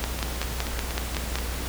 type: two click trains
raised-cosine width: 0.2 ms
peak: -14 / -9 dBFS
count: 6 / 8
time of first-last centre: 0.19-1.386 / 0.04-1.356 s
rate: 4.18 / 5.32 Hz
effects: added 60 Hz sine -30 dBFS peak until 1.68 s + pink hiss -34 dBFS RMS until 1.68 s